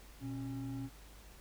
triangle tone pair together, 121.4 / 272.5 Hz, B2 / C#4, -29 / -29 cents, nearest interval octave + major second, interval 1400 cents, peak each -40 / -39 dBFS, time 0.2-0.9 s, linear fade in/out 50 ms, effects added 50 Hz sine -55 dBFS peak until 1.4 s + pink hiss -59 dBFS RMS until 1.4 s

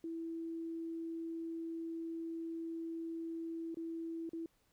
sine tone with dropouts, 329.6 Hz, E4, in tune, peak -39 dBFS, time 0.04-4.46 s, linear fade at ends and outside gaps 2 ms, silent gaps 3.745-3.77 / 4.293-4.332 s, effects pink hiss -75 dBFS RMS until 4.72 s

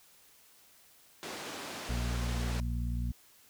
pink band-pass noise, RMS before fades -42 dBFS, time 1.23-2.6 s, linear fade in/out 0 ms, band 250 to 7500 Hz, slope 12 dB/octave
harmonic tone, 59.2 Hz, A#1, 27 cents sharp, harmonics 1 / 2 / 3 / 4, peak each -32 / -37 / -44 / -42 dBFS, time 1.89-3.12 s, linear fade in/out 5 ms
effects white hiss -61 dBFS RMS until 3.49 s

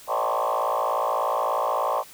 sine tone with frequency modulation, 830.6 Hz, G#5, in tune, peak -20 dBFS, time 0.07-2.04 s, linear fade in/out 50 ms, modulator 56.6 Hz, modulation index 5.4, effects tanh soft clip ceiling -18 dBFS + white hiss -47 dBFS RMS until 2.13 s

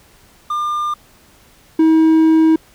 triangle tone pair in turn, 1200 / 319.7 Hz, D6 / D#4, +37 / +47 cents, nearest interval octave + major seventh, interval 2290 cents, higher first, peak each -15 / -6 dBFS, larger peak second, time 0.5-0.94 / 1.79-2.56 s, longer second, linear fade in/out 5 ms, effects pink hiss -49 dBFS RMS until 2.74 s

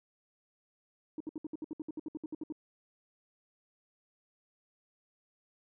sine tone bursts, 310 Hz, D#4, 6 cents flat, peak -34 dBFS, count 16, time 1.18-2.524 s, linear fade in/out 2 ms, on 24 ms, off 64 ms, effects tanh soft clip ceiling -33 dBFS

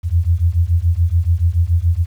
sine beating tone pair, 81.9 / 88.9 Hz, E2 / F2, -11 / +31 cents, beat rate 7 Hz, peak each -15 dBFS, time 0.03-2.06 s, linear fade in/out 50 ms, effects 8-bit

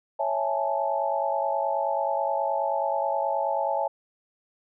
sine chord, A major seventh, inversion first, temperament equal, 554.4 / 659.3 / 830.6 / 880 Hz, C#5 / E5 / G#5 / A5, 0 / 0 / 0 / 0 cents, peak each -29 dBFS, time 0.19-3.88 s, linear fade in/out 10 ms, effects none

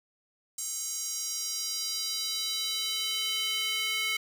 square tone with high-pass filter sweep, 436.2 Hz, A4, 15 cents flat, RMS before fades -32 dBFS, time 0.58-4.17 s, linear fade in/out 5 ms, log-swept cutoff 7200 to 2400 Hz, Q 3, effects none

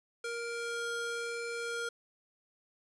40% pulse ring-modulated tone, 937 Hz, A#5, 9 cents sharp, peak -31 dBFS, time 0.24-1.89 s, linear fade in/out 5 ms, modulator 468 Hz, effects resampled to 24000 Hz + 10-bit

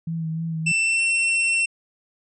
sine tone with vibrato, 162.4 Hz, E3, 26 cents flat, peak -24 dBFS, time 0.07-0.72 s, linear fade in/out 5 ms, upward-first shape sine, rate 3.3 Hz, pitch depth 29 cents each way
45% pulse tone with pitch glide, 2671 to 2704 Hz, E7 to E7, +22 to +43 cents, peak -18 dBFS, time 0.66-1.66 s, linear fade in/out 10 ms, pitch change +21 cents, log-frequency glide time 0.81-1.06 s
effects resampled to 22050 Hz

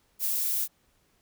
violet noise, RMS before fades -28 dBFS, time 0.19-0.68 s, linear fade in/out 50 ms, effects pink hiss -68 dBFS RMS until 1.21 s

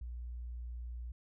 sine tone, 59.8 Hz, A#1, 45 cents sharp, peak -40 dBFS, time 0.01-1.12 s, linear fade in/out 5 ms, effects none

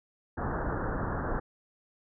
pink low-pass noise, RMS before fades -32 dBFS, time 0.37-1.4 s, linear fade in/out 10 ms, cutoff 1700 Hz, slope 96 dB/octave, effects none

